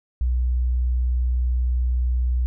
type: tone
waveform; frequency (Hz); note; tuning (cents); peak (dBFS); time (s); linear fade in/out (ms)
sine; 61.7; B1; -1; -18; 0.21-2.46; 0
effects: none